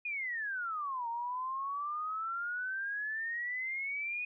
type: exponential two-way sweep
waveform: sine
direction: down then up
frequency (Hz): 2489 to 920 to 2489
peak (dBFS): -34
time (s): 0.05-4.25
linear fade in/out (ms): 5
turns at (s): 1.08
effects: none